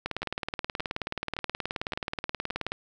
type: two click trains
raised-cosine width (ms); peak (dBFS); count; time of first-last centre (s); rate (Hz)
0.3; -14 / -19; 51 / 5; 0.06-2.72 / 0.23-2.503; 18.8 / 1.76
effects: none